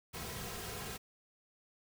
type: noise with comb filter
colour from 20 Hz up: pink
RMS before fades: -43 dBFS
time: 0.13-0.98 s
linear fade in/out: 20 ms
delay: 3.4 ms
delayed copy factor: -0.65
effects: none